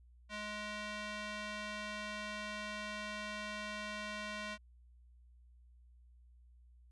square tone with band-pass filter, 210 Hz, G#3, 19 cents sharp, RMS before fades -43 dBFS, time 0.29-4.58 s, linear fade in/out 50 ms, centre 2300 Hz, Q 0.85, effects added 60 Hz sine -59 dBFS peak until 6.91 s + resampled to 24000 Hz

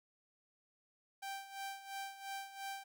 sawtooth tone with tremolo, 784 Hz, G5, in tune, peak -37 dBFS, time 1.22-2.84 s, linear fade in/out 10 ms, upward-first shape sine, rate 2.9 Hz, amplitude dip 75%, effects 13-bit

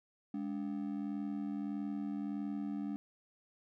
triangle ring-modulated tone, 246.9 Hz, B3, in tune, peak -31 dBFS, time 0.34-2.96 s, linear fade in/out 0 ms, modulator 40.8 Hz, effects none

